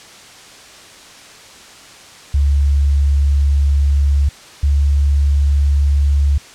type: tone pair in turn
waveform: sine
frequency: 70.7 / 71.07 Hz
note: C#2 / C#2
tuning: +35 / +44 cents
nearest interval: unison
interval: 9 cents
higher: second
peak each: -10 dBFS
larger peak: neither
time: 2.34-4.29 / 4.63-6.38 s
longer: first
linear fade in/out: 5 ms
effects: white hiss -39 dBFS RMS until 6.54 s + low-pass 7000 Hz 12 dB/octave